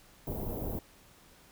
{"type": "band-stop noise", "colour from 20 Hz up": "pink", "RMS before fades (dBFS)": -36, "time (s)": [0.27, 0.79], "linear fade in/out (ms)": 2, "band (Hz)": [710, 15000], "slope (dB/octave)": 24, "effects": ["pink hiss -59 dBFS RMS until 1.51 s"]}